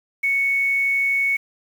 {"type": "tone with quantisation", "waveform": "sine", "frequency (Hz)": 2217, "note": "C#7", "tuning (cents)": 0, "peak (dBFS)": -17, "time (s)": [0.23, 1.37], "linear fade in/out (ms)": 10, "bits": 7, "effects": []}